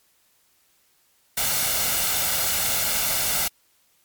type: noise with comb filter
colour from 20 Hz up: white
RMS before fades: -23 dBFS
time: 1.37-3.48 s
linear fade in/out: 5 ms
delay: 1.4 ms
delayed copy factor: +0.55
effects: white hiss -63 dBFS RMS until 4.04 s + MP3 96 kbps